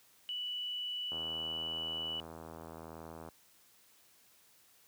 sine tone, 2960 Hz, F#7, in tune, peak -36 dBFS, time 0.29-2.2 s, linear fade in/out 0 ms
click train, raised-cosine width 1 ms, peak -33 dBFS, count 177, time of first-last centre 1.12-3.287 s, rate 81.2 Hz
effects white hiss -65 dBFS RMS until 4.87 s + high-pass 60 Hz 12 dB/octave

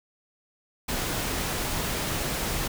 pink noise, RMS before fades -29 dBFS, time 0.88-2.68 s, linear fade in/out 10 ms, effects none

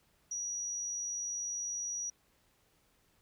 sine tone, 5800 Hz, F#8, 35 cents flat, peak -35 dBFS, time 0.31-2.1 s, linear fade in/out 5 ms, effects pink hiss -71 dBFS RMS until 3.21 s

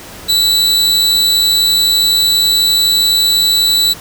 40% pulse tone with amplitude modulation, 3951 Hz, B7, in tune, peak -5 dBFS, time 0.28-3.94 s, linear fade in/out 20 ms, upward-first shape sine, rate 251 Hz, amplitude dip 60%, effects pink hiss -32 dBFS RMS until 4 s

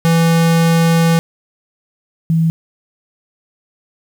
square / sine tone pair in turn, 165.9 / 163.24 Hz, E3 / E3, +11 / -17 cents, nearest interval unison, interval 28 cents, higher first, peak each -10 dBFS, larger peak neither, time 0.05-1.19 / 2.3-2.5 s, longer first, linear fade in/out 0 ms, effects 7-bit

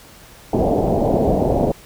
white low-pass noise, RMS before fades -17 dBFS, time 0.53-1.72 s, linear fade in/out 5 ms, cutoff 740 Hz, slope 48 dB/octave, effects pink hiss -44 dBFS RMS until 1.85 s

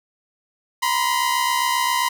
sawtooth tone pair together, 956.5 / 1024 Hz, A#5 / C6, +44 / -38 cents, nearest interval minor second, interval 118 cents, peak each -18 / -17 dBFS, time 0.82-2.09 s, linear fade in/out 10 ms, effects none

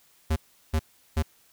square tone bursts, 78.5 Hz, D#2, 16 cents sharp, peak -22 dBFS, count 3, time 0.3-1.226 s, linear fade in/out 10 ms, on 62 ms, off 370 ms, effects white hiss -61 dBFS RMS until 1.52 s

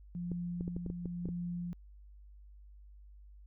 sine tone with tremolo, 174.61 Hz, F3, in tune, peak -35 dBFS, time 0.15-1.73 s, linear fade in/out 0 ms, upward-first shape sine, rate 0.97 Hz, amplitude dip 35%
clicks, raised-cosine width 3 ms, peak -27 dBFS, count 9, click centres 0.317 / 0.609 / 0.679 / 0.765 / 0.863 / 0.901 / 1.057 / 1.256 / 1.288 s
effects added 50 Hz sine -52 dBFS peak until 3.46 s

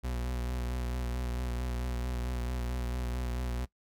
40% pulse tone with vibrato, 61.2 Hz, B1, 15 cents flat, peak -31 dBFS, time 0.03-3.66 s, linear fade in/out 20 ms, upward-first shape sine, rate 4.5 Hz, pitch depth 37 cents each way, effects noise-tail reverb RT60 0.1 s tail -20 dB re dry

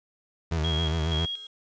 30% pulse tone with vibrato, 80.1 Hz, E2, 49 cents flat, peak -22 dBFS, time 0.51-1.26 s, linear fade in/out 10 ms, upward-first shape sine, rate 7.3 Hz, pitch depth 76 cents each way
sine tone with tremolo, 3285 Hz, G#7, 20 cents flat, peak -29 dBFS, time 0.64-1.47 s, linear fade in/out 5 ms, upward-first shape square, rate 2.1 Hz, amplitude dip 70%
effects resampled to 16000 Hz + 9-bit

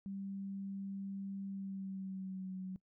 sine tone with pitch glide, 196 to 187.04 Hz, G3 to F#3, 0 to +19 cents, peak -40 dBFS, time 0.06-2.76 s, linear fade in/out 0 ms, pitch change -81 cents, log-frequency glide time 1.48-2.55 s, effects noise-tail reverb RT60 0.1 s tail -21 dB re dry

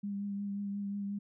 sine tone with vibrato, 201.1 Hz, G3, 44 cents sharp, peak -34 dBFS, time 0.03-1.19 s, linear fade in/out 10 ms, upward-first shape triangle, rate 5.6 Hz, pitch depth 23 cents each way, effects none

